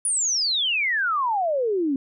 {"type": "exponential sweep", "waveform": "sine", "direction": "down", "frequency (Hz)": [9956, 261.6], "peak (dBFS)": -20, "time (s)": [0.05, 1.96], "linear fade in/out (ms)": 2, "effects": []}